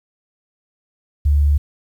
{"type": "tone", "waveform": "sine", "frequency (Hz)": 72.5, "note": "D2", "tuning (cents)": -22, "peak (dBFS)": -11, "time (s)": [1.25, 1.58], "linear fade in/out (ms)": 10, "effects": ["8-bit"]}